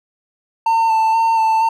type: tone with vibrato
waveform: triangle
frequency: 897 Hz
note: A5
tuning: 33 cents sharp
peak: -10 dBFS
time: 0.66-1.69 s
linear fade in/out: 5 ms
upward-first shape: square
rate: 2.1 Hz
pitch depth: 18 cents each way
effects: none